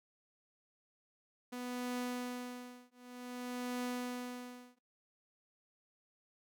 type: tone with tremolo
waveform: sawtooth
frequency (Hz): 247.3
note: B3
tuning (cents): +3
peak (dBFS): -32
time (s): 1.52-4.79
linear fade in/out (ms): 10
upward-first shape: triangle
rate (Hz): 0.54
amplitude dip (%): 100
effects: noise-tail reverb RT60 0.2 s tail -22 dB re dry